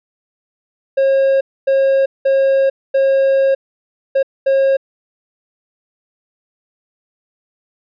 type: tone bursts at uneven times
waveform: triangle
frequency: 541 Hz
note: C#5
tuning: 42 cents flat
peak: -8 dBFS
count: 6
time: 0.97-1.41 / 1.67-2.06 / 2.25-2.7 / 2.94-3.55 / 4.15-4.23 / 4.46-4.77 s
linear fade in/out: 10 ms
effects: resampled to 11025 Hz